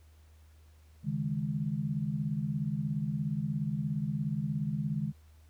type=chord; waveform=sine; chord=C# suspended second; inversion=none; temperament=equal; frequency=138.59 / 155.56 / 207.7 Hz; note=C#3 / D#3 / G#3; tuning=0 / 0 / 0 cents; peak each=-35 / -33 / -35 dBFS; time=1.03-5.13 s; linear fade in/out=50 ms; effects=added 77 Hz sine -55 dBFS peak until 5.49 s + pink hiss -68 dBFS RMS until 5.49 s